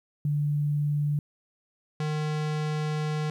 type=tone pair in turn; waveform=sine / square; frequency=146.83 / 152.62 Hz; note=D3 / D#3; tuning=0 / -33 cents; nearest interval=minor second; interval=67 cents; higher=second; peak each=-23 / -27 dBFS; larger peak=first; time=0.25-1.19 / 2-3.3 s; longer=second; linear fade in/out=2 ms; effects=low-pass 6000 Hz 12 dB/octave + 10-bit